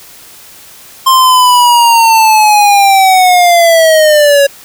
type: linear sweep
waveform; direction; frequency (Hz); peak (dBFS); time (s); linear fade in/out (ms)
square; down; 1056 to 554.4; -4; 1.06-4.47; 10
effects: white hiss -35 dBFS RMS until 4.64 s